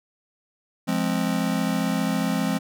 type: chord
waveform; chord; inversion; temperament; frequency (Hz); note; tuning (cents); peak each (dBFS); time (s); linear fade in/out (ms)
square; F minor; none; just; 174.61 / 209.5 / 261.9; F3 / Ab3 / C4; 0 / +15 / +2; -27; 0.87-2.59; 20
effects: none